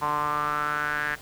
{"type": "tone with band-pass filter sweep", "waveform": "sawtooth", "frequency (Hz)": 148.5, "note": "D3", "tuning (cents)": 20, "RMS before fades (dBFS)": -27, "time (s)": [0.01, 1.16], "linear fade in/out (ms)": 20, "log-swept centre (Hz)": [1000, 1700], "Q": 6.2, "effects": ["pink hiss -46 dBFS RMS until 1.21 s"]}